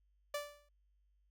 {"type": "tone with exponential decay", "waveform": "sawtooth", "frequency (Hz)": 584, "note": "D5", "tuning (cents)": -10, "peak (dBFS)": -31, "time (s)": [0.34, 0.69], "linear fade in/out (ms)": 5, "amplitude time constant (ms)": 74, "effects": ["added 50 Hz sine -70 dBFS peak until 1.3 s"]}